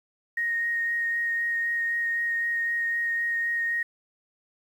sine tone with vibrato, 1864.7 Hz, A#6, in tune, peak -24 dBFS, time 0.37-3.83 s, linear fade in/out 5 ms, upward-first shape sine, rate 3.9 Hz, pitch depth 9 cents each way, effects 9-bit

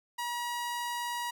sawtooth tone, 959 Hz, A#5, 49 cents sharp, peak -29 dBFS, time 0.18-1.31 s, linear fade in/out 10 ms, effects none

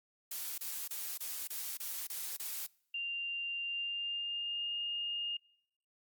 blue noise bursts, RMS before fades -40 dBFS, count 8, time 0.31-2.666 s, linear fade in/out 5 ms, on 270 ms, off 28 ms
sine tone with pitch glide, 2786 to 2833 Hz, F7 to F7, -5 to +24 cents, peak -35 dBFS, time 2.94-5.37 s, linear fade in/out 5 ms, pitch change +29 cents, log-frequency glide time 3.63-4.73 s
effects noise-tail reverb RT60 0.8 s tail -26 dB re dry + Opus 48 kbps

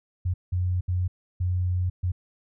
sine tone bursts at uneven times, 90.4 Hz, F#2, 40 cents flat, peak -22 dBFS, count 5, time 0.25-0.34 / 0.52-0.81 / 0.88-1.08 / 1.4-1.9 / 2.03-2.12 s, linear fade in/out 10 ms, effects none

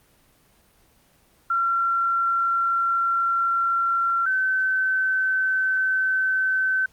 sine tone pair in turn, 1366 / 1530.5 Hz, F6 / G6, -39 / -42 cents, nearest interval major second, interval 197 cents, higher second, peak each -19 dBFS, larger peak neither, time 1.5-4.26 / 4.26-6.86 s, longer first, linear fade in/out 5 ms, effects pink hiss -59 dBFS RMS until 6.92 s + Opus 24 kbps

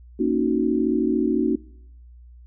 sine chord, D# minor seventh, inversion second, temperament equal, 233.1 / 277.2 / 311.1 / 370 Hz, A#3 / C#4 / D#4 / F#4, 0 / 0 / 0 / 0 cents, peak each -24 dBFS, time 0.19-1.56 s, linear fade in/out 10 ms, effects noise-tail reverb RT60 0.8 s tail -24 dB re dry + added 60 Hz sine -43 dBFS peak until 2.46 s

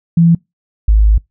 sine tone pair in turn, 167.9 / 52.89 Hz, E3 / G#1, +32 / +32 cents, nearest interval octave + minor sixth, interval 2000 cents, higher first, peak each -5 dBFS, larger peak neither, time 0.17-0.35 / 0.88-1.18 s, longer second, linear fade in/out 5 ms, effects noise-tail reverb RT60 0.2 s tail -26 dB re dry

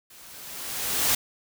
white noise with level ramp, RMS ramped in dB -50 to -21 dBFS, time 0.1-1.15 s, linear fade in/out 5 ms, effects none

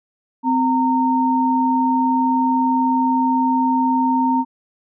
sine tone pair together, 258.1 / 919.8 Hz, C4 / A#5, -23 / -23 cents, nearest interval octave + minor seventh, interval 2200 cents, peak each -17 dBFS, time 0.43-4.45 s, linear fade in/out 50 ms, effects none

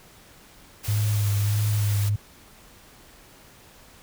white noise, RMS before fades -35 dBFS, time 0.83-2.1 s, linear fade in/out 20 ms
sine tone with vibrato, 103.83 Hz, G#2, in tune, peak -20 dBFS, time 0.88-2.16 s, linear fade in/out 5 ms, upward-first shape sine, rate 1.6 Hz, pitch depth 30 cents each way
effects pink hiss -51 dBFS RMS until 4.02 s

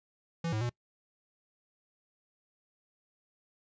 square tone with pitch steps, 166.9 / 108.3 / 120.7 Hz, E3 / A2 / B2, +22 / -27 / -39 cents, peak -31 dBFS, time 0.44-0.695 s, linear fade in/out 5 ms, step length 85 ms, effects noise-tail reverb RT60 0.1 s tail -24 dB re dry + resampled to 16000 Hz

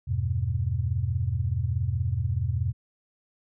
sine chord, E minor, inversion none, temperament just, 82.41 / 98.89 / 123.61 Hz, E2 / G2 / B2, 0 / +16 / +2 cents, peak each -29 / -28 / -28 dBFS, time 0.07-2.73 s, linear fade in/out 20 ms, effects none

